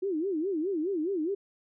sine tone with vibrato, 348.8 Hz, F4, 2 cents flat, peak -27 dBFS, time 0.02-1.35 s, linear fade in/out 10 ms, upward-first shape sine, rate 4.8 Hz, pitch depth 250 cents each way, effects none

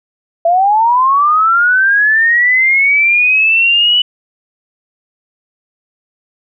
sine linear sweep, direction up, 661 to 2978 Hz, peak -7 dBFS, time 0.45-4.02 s, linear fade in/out 5 ms, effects none

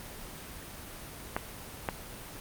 clicks, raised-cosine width 0.5 ms, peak -14 dBFS, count 2, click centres 1.365 / 1.888 s, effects pink hiss -44 dBFS RMS until 2.4 s + Opus 24 kbps

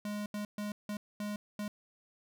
square tone bursts at uneven times, 207.7 Hz, G#3, in tune, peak -36 dBFS, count 6, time 0.05-0.26 / 0.34-0.45 / 0.58-0.72 / 0.89-0.97 / 1.2-1.36 / 1.59-1.68 s, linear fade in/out 2 ms, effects none

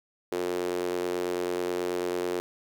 sawtooth tone with high-pass filter, 89.2 Hz, F2, 37 cents sharp, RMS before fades -30 dBFS, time 0.32-2.4 s, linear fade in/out 0 ms, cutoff 390 Hz, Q 4.8, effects none

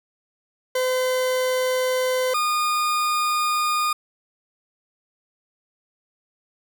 40% pulse tone pair in turn, 511 / 1221.7 Hz, C5 / D#6, -41 / -32 cents, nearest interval octave + minor third, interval 1509 cents, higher second, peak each -19 dBFS, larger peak neither, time 0.75-2.34 / 2.34-3.93 s, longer neither, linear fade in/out 5 ms, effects none

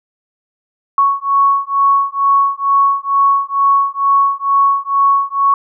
sine beating tone pair, 1108.7 / 1110.9 Hz, C#6 / C#6, 0 / +3 cents, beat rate 2.2 Hz, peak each -13 dBFS, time 0.98-5.54 s, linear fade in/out 2 ms, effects none

